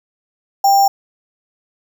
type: tone with sample-and-hold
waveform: sine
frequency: 791 Hz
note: G5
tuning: 15 cents sharp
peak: -8 dBFS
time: 0.64-0.88 s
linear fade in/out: 5 ms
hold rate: 6300 Hz
effects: none